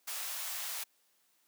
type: high-pass noise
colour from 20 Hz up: white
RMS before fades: -39 dBFS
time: 0.07-0.84 s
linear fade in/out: 10 ms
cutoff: 640 Hz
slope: 24 dB/octave
effects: white hiss -72 dBFS RMS until 1.47 s + high-pass 200 Hz 12 dB/octave